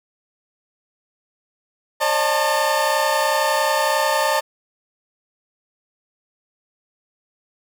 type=tone cluster; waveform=30% pulse; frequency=543 / 606 / 866 / 897 Hz; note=C#5 / D#5 / A5 / A5; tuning=-36 / -46 / -28 / +33 cents; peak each=-21 / -19 / -25 / -18 dBFS; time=2-4.41 s; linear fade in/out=20 ms; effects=none